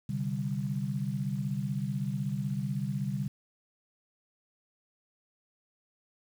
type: chord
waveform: sine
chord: C suspended second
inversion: none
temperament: equal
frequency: 130.81 / 146.83 / 196 Hz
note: C3 / D3 / G3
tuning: 0 / 0 / 0 cents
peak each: -34 dBFS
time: 0.09-3.28 s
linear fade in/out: 5 ms
effects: 9-bit